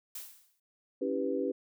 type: noise with exponential decay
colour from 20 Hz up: blue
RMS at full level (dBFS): -39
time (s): 0.15-0.6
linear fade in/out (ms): 5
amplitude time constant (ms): 97
type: chord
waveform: sine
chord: C# half-diminished seventh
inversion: none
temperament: equal with one note detuned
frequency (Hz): 277.2 / 324.2 / 392 / 493.9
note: C#4 / E4 / G4 / B4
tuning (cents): 0 / -29 / 0 / 0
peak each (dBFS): -34 / -38 / -34 / -34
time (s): 1.01-1.52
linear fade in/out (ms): 10
effects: none